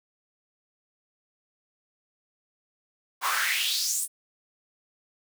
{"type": "noise with high-pass filter sweep", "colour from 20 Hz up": "pink", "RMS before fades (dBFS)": -27, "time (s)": [3.21, 4.08], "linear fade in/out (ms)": 50, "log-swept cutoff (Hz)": [910, 9900], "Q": 4.1, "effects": []}